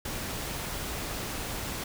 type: noise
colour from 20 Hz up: pink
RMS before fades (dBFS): -35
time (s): 0.05-1.84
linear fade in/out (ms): 5
effects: none